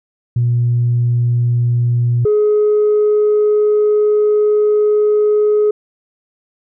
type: tone pair in turn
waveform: sine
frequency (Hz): 120.2 / 421.1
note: B2 / G#4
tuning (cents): -46 / +24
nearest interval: octave + minor seventh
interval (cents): 2170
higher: second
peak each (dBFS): -10 / -8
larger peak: second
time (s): 0.36-2.25 / 2.25-5.71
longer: second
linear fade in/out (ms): 5
effects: tanh soft clip ceiling -7 dBFS